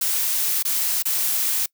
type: noise with dropouts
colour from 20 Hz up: blue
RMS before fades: -22 dBFS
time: 0.01-1.66 s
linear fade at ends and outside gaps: 5 ms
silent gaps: 0.627-0.65 / 1.025-1.054 s
effects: noise-tail reverb RT60 0.1 s tail -24 dB re dry